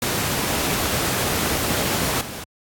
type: noise with level steps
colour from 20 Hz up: pink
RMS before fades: -22 / -33 dBFS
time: 0.02-2.44 s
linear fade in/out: 2 ms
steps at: 2.21 s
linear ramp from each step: 2 ms
effects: high-pass 80 Hz 12 dB/octave + AAC 64 kbps